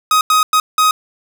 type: tone bursts at uneven times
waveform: 45% pulse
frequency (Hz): 1257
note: D#6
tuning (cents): +17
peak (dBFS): -9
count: 4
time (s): 0.11-0.21 / 0.3-0.43 / 0.53-0.6 / 0.78-0.91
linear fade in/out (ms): 2
effects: none